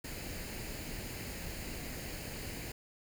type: noise with comb filter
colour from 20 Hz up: pink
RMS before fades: -42 dBFS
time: 0.04-2.72 s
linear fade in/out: 5 ms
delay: 0.43 ms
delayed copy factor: +0.55
effects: none